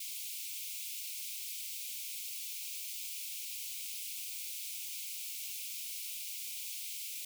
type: high-pass noise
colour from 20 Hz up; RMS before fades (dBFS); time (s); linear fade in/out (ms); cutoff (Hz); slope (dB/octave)
white; -42; 0-7.25; 5; 2200; 96
effects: none